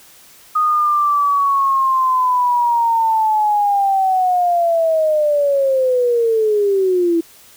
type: linear sweep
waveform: sine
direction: down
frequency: 1244.5 to 328.5 Hz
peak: -12 dBFS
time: 0.55-7.21 s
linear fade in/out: 10 ms
effects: white hiss -45 dBFS RMS until 7.56 s